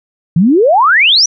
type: exponential sweep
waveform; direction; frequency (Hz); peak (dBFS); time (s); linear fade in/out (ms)
sine; up; 154.1 to 6070; -5; 0.36-1.26; 5
effects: none